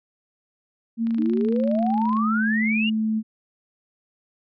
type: tone with pitch glide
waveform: sine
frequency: 228.5 to 218.7 Hz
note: A#3 to A3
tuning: -34 to -10 cents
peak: -20 dBFS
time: 0.97-3.23 s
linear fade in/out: 50 ms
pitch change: -76 cents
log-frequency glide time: 1.3-2.2 s
type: click train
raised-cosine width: 0.3 ms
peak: -27 dBFS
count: 30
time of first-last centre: 1.07-2.168 s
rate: 26.4 Hz
type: exponential sweep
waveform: sine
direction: up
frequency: 293.8 to 2900 Hz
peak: -23 dBFS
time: 1.18-2.9 s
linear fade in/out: 10 ms
effects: none